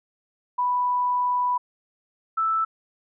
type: tone pair in turn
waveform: sine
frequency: 987.8 / 1318.6 Hz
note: B5 / E6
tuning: 0 / 0 cents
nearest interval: perfect fourth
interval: 500 cents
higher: second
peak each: -20 dBFS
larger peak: neither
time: 0.58-1.58 / 2.37-2.65 s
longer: first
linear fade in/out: 10 ms
effects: none